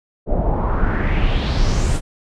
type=noise with low-pass filter sweep; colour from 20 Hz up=brown; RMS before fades=-17 dBFS; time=0.26-2.01 s; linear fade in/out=50 ms; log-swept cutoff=540 to 9500 Hz; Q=3.1; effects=none